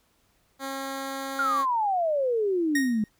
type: tone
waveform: 10% pulse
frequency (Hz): 270.8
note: C#4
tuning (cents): -40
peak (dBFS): -23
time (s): 0.59-1.66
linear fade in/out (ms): 50
type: exponential sweep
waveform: sine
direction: down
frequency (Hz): 1430 to 206.6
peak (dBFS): -22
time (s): 1.39-3.04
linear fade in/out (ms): 2
type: tone with exponential decay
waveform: 45% pulse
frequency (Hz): 1864.7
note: A#6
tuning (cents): 0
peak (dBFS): -22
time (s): 2.75-3.09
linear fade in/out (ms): 5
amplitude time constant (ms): 72
effects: pink hiss -67 dBFS RMS until 3.19 s